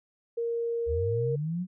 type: tone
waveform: sine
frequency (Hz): 466.2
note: A#4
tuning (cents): 0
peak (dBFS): -27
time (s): 0.37-1.36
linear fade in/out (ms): 10
type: linear sweep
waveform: sine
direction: up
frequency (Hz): 69.3 to 187.6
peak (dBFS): -28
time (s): 0.86-1.67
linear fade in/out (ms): 50
effects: none